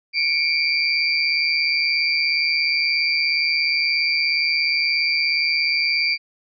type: tone cluster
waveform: sine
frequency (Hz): 2215 / 2352 / 4578 / 4740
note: C#7 / D7 / D8 / D8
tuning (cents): -2 / +2 / -45 / +15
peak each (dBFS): -26 / -20 / -27 / -23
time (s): 0.13-6.18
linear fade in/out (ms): 50
effects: none